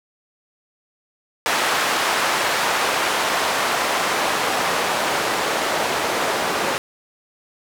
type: noise with band-pass filter sweep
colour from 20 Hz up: white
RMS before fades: -21 dBFS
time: 1.46-6.78 s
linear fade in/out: 0 ms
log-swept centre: 1000 to 610 Hz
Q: 0.78
effects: none